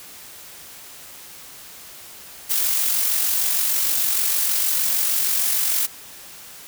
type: noise with amplitude modulation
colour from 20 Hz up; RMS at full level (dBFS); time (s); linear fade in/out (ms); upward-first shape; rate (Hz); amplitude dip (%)
blue; -19; 2.49-5.87; 20; sine; 46.5; 35
effects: white hiss -41 dBFS RMS until 6.67 s